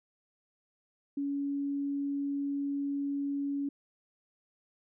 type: tone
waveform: sine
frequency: 281.6 Hz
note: C#4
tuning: 27 cents sharp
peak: -30 dBFS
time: 1.17-3.69 s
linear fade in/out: 5 ms
effects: none